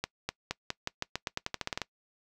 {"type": "accelerating click train", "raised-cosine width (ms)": 0.2, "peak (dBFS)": -14, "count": 16, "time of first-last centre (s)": [0.04, 1.817], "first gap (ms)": 250, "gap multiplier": 0.88, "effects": ["noise-tail reverb RT60 0.1 s tail -22 dB re dry"]}